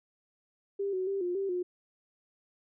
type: tone with pitch steps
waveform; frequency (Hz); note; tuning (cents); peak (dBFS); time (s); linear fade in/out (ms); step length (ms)
sine; 397.9 / 372.6 / 393.1 / 354.9 / 391.5 / 358.7; G4 / F#4 / G4 / F4 / G4 / F4; +26 / +12 / +5 / +28 / -2 / +46; -29; 0.79-1.63; 10; 140
effects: none